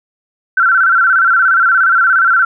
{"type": "tone with vibrato", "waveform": "sine", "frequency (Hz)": 1448, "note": "F#6", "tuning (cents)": -38, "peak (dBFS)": -7, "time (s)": [0.57, 2.45], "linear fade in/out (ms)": 5, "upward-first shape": "square", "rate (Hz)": 17, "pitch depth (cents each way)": 91, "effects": []}